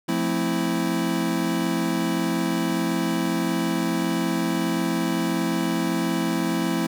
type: chord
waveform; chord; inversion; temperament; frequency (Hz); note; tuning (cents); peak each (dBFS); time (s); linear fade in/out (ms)
square; F major seventh; none; equal; 174.61 / 220 / 261.6 / 329.6; F3 / A3 / C4 / E4; 0 / 0 / 0 / 0; -28 / -29 / -29 / -27; 0.08-6.87; 10
effects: none